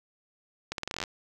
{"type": "accelerating click train", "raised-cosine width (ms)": 0.2, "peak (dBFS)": -15, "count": 12, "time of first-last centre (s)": [0.72, 1.038], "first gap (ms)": 62, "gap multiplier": 0.83, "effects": []}